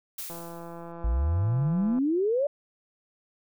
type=noise with exponential decay; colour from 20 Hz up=blue; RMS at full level=-34 dBFS; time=0.18-0.92 s; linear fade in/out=5 ms; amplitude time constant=160 ms
type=click train; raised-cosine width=1 ms; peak=-28 dBFS; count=286; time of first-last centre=0.3-1.986 s; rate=169 Hz
type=exponential sweep; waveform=sine; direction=up; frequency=51.91 to 594 Hz; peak=-22 dBFS; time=1.04-2.47 s; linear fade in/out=5 ms
effects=none